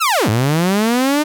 sawtooth linear two-way sweep, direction down then up, 1396.9 to 101.8 to 306.7 Hz, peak -9 dBFS, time 0-1.24 s, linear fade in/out 20 ms, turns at 0.29 s, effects none

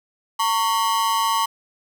45% pulse ring-modulated tone, 1012 Hz, B5, 42 cents sharp, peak -15 dBFS, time 0.39-1.46 s, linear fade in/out 10 ms, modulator 102 Hz, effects none

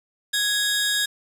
sawtooth tone pair together, 1661.2 / 3729 Hz, G#6 / A#7, 0 / 0 cents, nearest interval octave + major second, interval 1400 cents, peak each -20 dBFS, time 0.33-1.06 s, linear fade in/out 10 ms, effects resampled to 32000 Hz + 7-bit

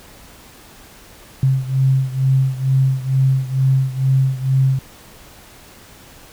sine beating tone pair, 132.3 / 134.5 Hz, C3 / C3, +20 / +48 cents, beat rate 2.2 Hz, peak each -15 / -18 dBFS, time 1.43-4.79 s, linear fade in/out 2 ms, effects pink hiss -43 dBFS RMS until 6.32 s

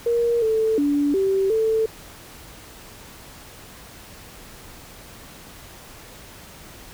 sine tone with pitch steps, 470.3 / 441.6 / 288.2 / 387 / 442.9 Hz, A#4 / A4 / D4 / G4 / A4, +15 / +6 / -33 / -22 / +11 cents, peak -17 dBFS, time 0.06-1.86 s, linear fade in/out 5 ms, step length 360 ms, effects pink hiss -43 dBFS RMS until 6.93 s

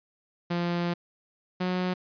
sawtooth tone pair in turn, 173.3 / 182.27 Hz, F3 / F#3, -13 / -26 cents, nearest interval minor second, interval 87 cents, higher second, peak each -22 dBFS, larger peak neither, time 0.5-0.94 / 1.6-1.94 s, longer first, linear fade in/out 10 ms, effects resampled to 11025 Hz

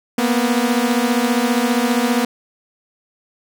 sawtooth beating tone pair, 233.9 / 248.9 Hz, A#3 / B3, +6 / +14 cents, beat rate 15 Hz, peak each -14 dBFS, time 0.18-2.25 s, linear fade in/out 5 ms, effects none

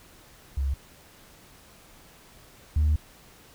sine tone pair in turn, 68.2 / 75.81 Hz, C#2 / D#2, -28 / -44 cents, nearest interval major second, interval 184 cents, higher second, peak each -23 / -17 dBFS, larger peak second, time 0.57-0.74 / 2.76-2.96 s, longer second, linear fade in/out 5 ms, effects tanh soft clip ceiling -17 dBFS + pink hiss -53 dBFS RMS until 3.54 s

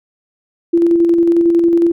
sine tone with tremolo, 338.9 Hz, E4, 48 cents sharp, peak -7 dBFS, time 0.73-1.92 s, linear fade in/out 10 ms, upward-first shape square, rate 11 Hz, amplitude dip 30%, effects none

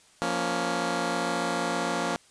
10% pulse chord, Bb minor, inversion second, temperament just, 174.81 / 233.1 / 279.7 Hz, F3 / Bb3 / Db4, +2 / 0 / +16 cents, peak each -23 dBFS, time 0.22-2.16 s, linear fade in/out 0 ms, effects white hiss -58 dBFS RMS until 2.3 s + resampled to 22050 Hz

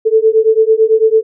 sine beating tone pair, 437.2 / 446.2 Hz, A4 / A4, -11 / +24 cents, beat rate 9 Hz, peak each -10 dBFS, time 0.05-1.23 s, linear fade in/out 20 ms, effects none

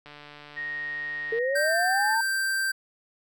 click train, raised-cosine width 0.3 ms, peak -29 dBFS, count 196, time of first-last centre 0.06-1.387 s, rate 147 Hz
sine tone with pitch glide, 1867 to 1790.9 Hz, A#6 to A6, +2 to +30 cents, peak -30 dBFS, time 0.56-2.16 s, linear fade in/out 20 ms, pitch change -72 cents, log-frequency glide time 1.63-1.76 s
sine linear sweep, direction up, 440.7 to 916 Hz, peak -24 dBFS, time 1.32-2.21 s, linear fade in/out 5 ms
square tone, 1568 Hz, G6, in tune, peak -25 dBFS, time 1.55-2.72 s, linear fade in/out 10 ms
effects none

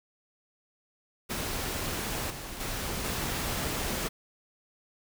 pink noise with level steps, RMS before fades -33 / -40 / -34 / -32 dBFS, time 1.29-4.09 s, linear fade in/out 20 ms, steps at 2.3 / 2.6 / 3.04 s, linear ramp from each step 5 ms, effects none

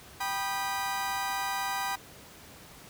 30% pulse chord, G augmented, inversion none, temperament just, 784 / 980 / 1225 Hz, G5 / B5 / D#6, 0 / -14 / -27 cents, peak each -31 / -31 / -35 dBFS, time 0.2-1.96 s, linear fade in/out 10 ms, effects pink hiss -50 dBFS RMS until 2.89 s + high-pass 60 Hz 12 dB/octave

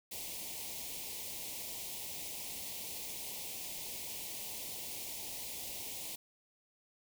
white band-stop noise, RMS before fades -43 dBFS, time 0.11-6.16 s, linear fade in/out 10 ms, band 960 to 2100 Hz, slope 48 dB/octave, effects none

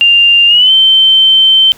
sine tone with pitch glide, 2794 to 3100 Hz, F7 to G7, 0 to -20 cents, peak -3 dBFS, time 0.01-1.72 s, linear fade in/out 0 ms, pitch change +180 cents, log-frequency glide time 0.47-0.72 s, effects pink hiss -39 dBFS RMS until 1.77 s

